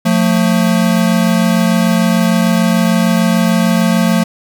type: tone pair together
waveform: square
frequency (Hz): 177.5 / 224.2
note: F3 / A3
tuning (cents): +28 / +33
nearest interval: major third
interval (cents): 405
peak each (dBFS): -13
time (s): 0.05-4.24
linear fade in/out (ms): 10
effects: none